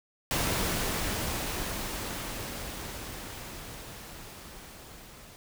pink noise with level ramp, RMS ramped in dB -28 to -50 dBFS, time 0.31-5.36 s, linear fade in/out 0 ms, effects none

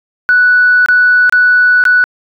sine tone with dropouts, 1480 Hz, F#6, in tune, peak -4 dBFS, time 0.29-2.04 s, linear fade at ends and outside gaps 0 ms, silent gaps 0.86-0.886 / 1.295-1.325 / 1.839-1.853 s, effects tanh soft clip ceiling 0 dBFS

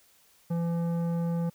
triangle tone with tanh clipping, 169.2 Hz, E3, 45 cents sharp, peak -28 dBFS, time 0.5-1.5 s, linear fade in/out 10 ms, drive 16 dB, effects white hiss -62 dBFS RMS until 1.54 s

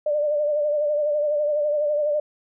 sine tone with vibrato, 594 Hz, D5, 20 cents sharp, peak -19 dBFS, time 0.06-2.2 s, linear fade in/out 5 ms, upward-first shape sine, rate 12 Hz, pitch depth 44 cents each way, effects none

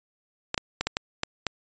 clicks, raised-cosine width 0.2 ms, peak -8 dBFS, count 7, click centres 0.544 / 0.578 / 0.81 / 0.87 / 0.969 / 1.234 / 1.467 s, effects resampled to 16000 Hz

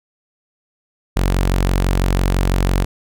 sawtooth tone, 46 Hz, F#1, 9 cents flat, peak -10 dBFS, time 1.16-2.85 s, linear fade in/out 10 ms, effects none

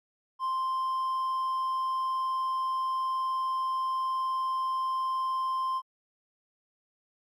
triangle tone with hard clipping, 1046.5 Hz, C6, in tune, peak -28 dBFS, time 0.39-5.82 s, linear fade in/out 50 ms, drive 5 dB, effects Opus 48 kbps

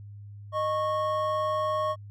triangle tone pair together, 617.4 / 1100 Hz, D#5 / C#6, -14 / -14 cents, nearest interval minor seventh, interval 1000 cents, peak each -26 dBFS, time 0.52-1.96 s, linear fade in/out 50 ms, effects added 102 Hz sine -41 dBFS peak until 2.1 s

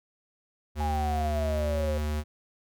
square tone, 75.4 Hz, D2, 46 cents sharp, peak -28 dBFS, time 0.75-2.24 s, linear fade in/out 50 ms
sine exponential sweep, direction down, 832 to 523.3 Hz, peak -29 dBFS, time 0.8-1.98 s, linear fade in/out 5 ms
effects none

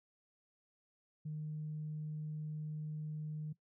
sine tone, 153.1 Hz, D#3, 28 cents flat, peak -38 dBFS, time 1.25-3.53 s, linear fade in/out 10 ms, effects noise-tail reverb RT60 0.1 s tail -18 dB re dry + tanh soft clip ceiling -34 dBFS

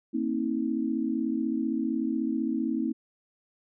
sine tone cluster, 229.5 / 265.4 / 320 Hz, A#3 / C4 / D#4, -27 / +25 / +49 cents, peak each -30 dBFS, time 0.13-2.93 s, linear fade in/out 20 ms, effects none

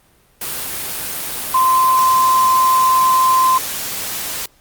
sine tone in noise, 1037 Hz, C6, 16 cents flat, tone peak -10 dBFS, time 1.54-3.58 s, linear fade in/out 5 ms, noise white, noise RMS -24 dBFS, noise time 0.41-4.46 s, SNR +11 dB, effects pink hiss -54 dBFS RMS until 4.6 s + Opus 32 kbps

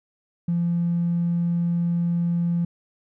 triangle tone with tanh clipping, 171.5 Hz, F3, 31 cents flat, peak -19 dBFS, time 0.48-2.65 s, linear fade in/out 5 ms, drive 1 dB, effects none

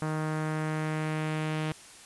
sawtooth tone with low-pass filter sweep, 155.56 Hz, D#3, in tune, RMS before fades -31 dBFS, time 0.02-1.72 s, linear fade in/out 0 ms, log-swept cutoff 1400 to 3000 Hz, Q 1.6, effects white hiss -50 dBFS RMS until 2.05 s + resampled to 24000 Hz

